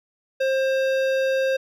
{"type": "tone with hard clipping", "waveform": "sine", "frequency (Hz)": 531, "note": "C5", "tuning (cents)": 25, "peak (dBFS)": -21, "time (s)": [0.4, 1.57], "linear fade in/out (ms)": 10, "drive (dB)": 14, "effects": []}